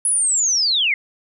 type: linear sweep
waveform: sine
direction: down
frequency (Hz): 10430 to 2021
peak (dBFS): -15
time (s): 0.05-0.94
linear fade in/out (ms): 2
effects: none